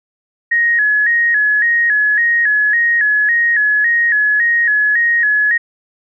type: tone with vibrato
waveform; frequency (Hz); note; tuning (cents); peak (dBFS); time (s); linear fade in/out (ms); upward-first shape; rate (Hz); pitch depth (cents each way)
sine; 1783; A6; +22; -10; 0.51-5.58; 10; square; 1.8; 86
effects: none